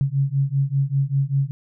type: beating tone pair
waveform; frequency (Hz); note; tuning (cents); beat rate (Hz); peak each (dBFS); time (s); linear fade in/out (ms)
sine; 135.5 / 140.6; C#3 / C#3; -39 / +25; 5.1; -21; 0.01-1.51; 0
effects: none